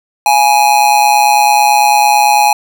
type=tone with amplitude modulation; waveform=square; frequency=833 Hz; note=G#5; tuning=5 cents sharp; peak=-4 dBFS; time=0.26-2.53 s; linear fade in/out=2 ms; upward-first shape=sine; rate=129 Hz; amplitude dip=65%; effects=none